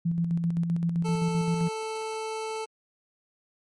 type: tone with tremolo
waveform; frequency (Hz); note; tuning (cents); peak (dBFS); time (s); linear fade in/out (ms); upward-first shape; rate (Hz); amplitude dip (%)
sine; 169; E3; +43; -22; 0.05-1.69; 10; square; 7.7; 40
type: tone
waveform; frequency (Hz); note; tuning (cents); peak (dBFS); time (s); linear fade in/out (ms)
25% pulse; 440; A4; 0; -27; 1.04-2.66; 20
effects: MP3 48 kbps